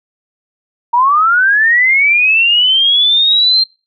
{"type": "linear sweep", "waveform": "sine", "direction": "up", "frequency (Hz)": [927, 4186], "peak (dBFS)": -7, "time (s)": [0.93, 3.64], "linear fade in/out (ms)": 10, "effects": ["noise-tail reverb RT60 0.3 s tail -23 dB re dry"]}